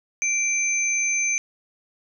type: tone pair together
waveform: sine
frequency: 2345 / 6181 Hz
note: D7 / G8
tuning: -3 / -25 cents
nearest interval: octave + perfect fourth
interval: 1678 cents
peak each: -23 dBFS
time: 0.22-1.38 s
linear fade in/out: 0 ms
effects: none